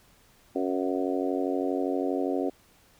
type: harmonic tone with a mistuned harmonic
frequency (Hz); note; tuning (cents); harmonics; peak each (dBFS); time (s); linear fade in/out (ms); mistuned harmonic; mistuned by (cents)
92.5; F#2; 0; 3 / 4 / 5 / 6 / 7 / 8; -29 / -31 / -33 / -35 / -36 / -37; 0.55-2.5; 10; 8; -18
effects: pink hiss -60 dBFS RMS until 2.99 s